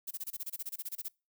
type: noise bursts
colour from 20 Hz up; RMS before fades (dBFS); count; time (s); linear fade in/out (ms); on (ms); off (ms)
violet; -38; 16; 0.07-1.085; 10; 40; 25
effects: noise-tail reverb RT60 0.3 s tail -26 dB re dry